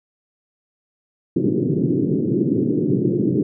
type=band-pass noise; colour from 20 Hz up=white; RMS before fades=-19 dBFS; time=1.36-3.43 s; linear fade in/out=5 ms; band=120 to 390 Hz; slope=48 dB/octave; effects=none

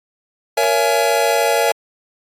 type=chord; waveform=square; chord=A# half-diminished seventh; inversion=none; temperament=just; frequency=466.2 / 559.4 / 671.3 / 839.1 Hz; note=A#4 / C#5 / E5 / G#5; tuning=0 / +16 / +31 / +18 cents; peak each=-20 dBFS; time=0.57-1.72 s; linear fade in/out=5 ms; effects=AAC 48 kbps

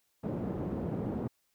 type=band-pass noise; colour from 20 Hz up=pink; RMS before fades=-35 dBFS; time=0.23-1.28 s; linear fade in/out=10 ms; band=130 to 420 Hz; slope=12 dB/octave; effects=white hiss -75 dBFS RMS until 1.54 s

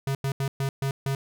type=tone bursts at uneven times; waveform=square; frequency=136.5 Hz; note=C#3; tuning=26 cents flat; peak=-25 dBFS; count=6; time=0.07-0.15 / 0.24-0.32 / 0.4-0.48 / 0.6-0.69 / 0.82-0.91 / 1.06-1.15 s; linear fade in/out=2 ms; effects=none

